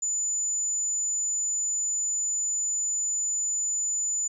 sine tone, 7000 Hz, A8, 10 cents flat, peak -24 dBFS, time 0.02-4.28 s, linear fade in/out 10 ms, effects tanh soft clip ceiling -20 dBFS

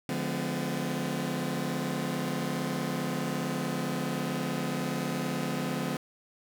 sawtooth chord, D diminished seventh, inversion none, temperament just, 146.83 / 176.2 / 211.4 / 253.7 Hz, D3 / F3 / Ab3 / Cb4, 0 / +16 / +31 / +47 cents, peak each -32 / -31 / -33 / -30 dBFS, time 0.09-5.97 s, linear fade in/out 2 ms, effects none

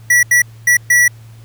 square tone bursts at uneven times, 1945 Hz, B6, 27 cents flat, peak -8 dBFS, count 4, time 0.1-0.23 / 0.31-0.42 / 0.67-0.77 / 0.9-1.08 s, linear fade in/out 5 ms, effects added 113 Hz sine -35 dBFS peak until 1.44 s + pink hiss -49 dBFS RMS until 1.44 s

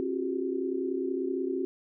sine tone cluster, 268.4 / 343.8 / 374.3 / 410.2 Hz, C4 / F4 / F#4 / G#4, +44 / -27 / +20 / -21 cents, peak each -33 / -35 / -31 / -39 dBFS, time 0-1.65 s, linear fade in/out 0 ms, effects none

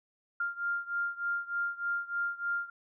sine beating tone pair, 1396.9 / 1400.2 Hz, F6 / F6, 0 / +4 cents, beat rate 3.3 Hz, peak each -33 / -35 dBFS, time 0.4-2.7 s, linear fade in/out 5 ms, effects none

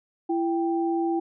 sine tone pair together, 335.3 / 785.6 Hz, E4 / G5, +30 / +4 cents, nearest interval octave + minor third, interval 1474 cents, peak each -23 / -29 dBFS, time 0.29-1.2 s, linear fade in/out 10 ms, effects none

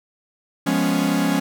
45% pulse chord, C# dominant seventh, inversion first, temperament equal, 174.61 / 207.7 / 246.9 / 277.2 Hz, E#3 / G#3 / B3 / C#4, 0 / 0 / 0 / 0 cents, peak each -24 / -24 / -26 / -21 dBFS, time 0.66-1.4 s, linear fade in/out 10 ms, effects none

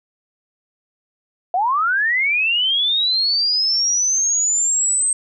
sine linear sweep, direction up, 686 to 8340 Hz, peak -15 dBFS, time 1.54-5.13 s, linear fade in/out 2 ms, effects none

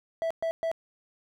triangle tone bursts, 657 Hz, E5, 6 cents flat, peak -24 dBFS, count 3, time 0.22-0.715 s, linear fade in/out 0 ms, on 85 ms, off 120 ms, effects none

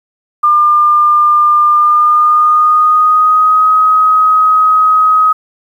sine tone with pitch glide, 1200 to 1263.3 Hz, D6 to D#6, +37 to +26 cents, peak -5 dBFS, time 0.43-5.33 s, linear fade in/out 10 ms, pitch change +89 cents, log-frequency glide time 1.72-3.69 s, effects 7-bit

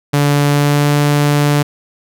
sawtooth tone with pitch glide, 144.3 to 145.89 Hz, D3 to D3, -30 to -11 cents, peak -6 dBFS, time 0.13-1.63 s, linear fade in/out 10 ms, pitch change +19 cents, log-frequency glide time 0.47-0.95 s, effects none

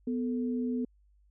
sine tone pair together, 247.4 / 440.8 Hz, B3 / A4, +3 / +3 cents, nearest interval minor seventh, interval 1000 cents, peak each -29 / -38 dBFS, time 0.07-0.85 s, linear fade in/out 5 ms, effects added 50 Hz sine -61 dBFS peak until 1.3 s

